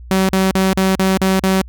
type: tone bursts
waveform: sawtooth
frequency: 190 Hz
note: F#3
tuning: 46 cents sharp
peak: -8 dBFS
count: 7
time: 0.11-1.616 s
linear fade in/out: 0 ms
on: 180 ms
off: 41 ms
effects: added 60 Hz sine -32 dBFS peak until 1.68 s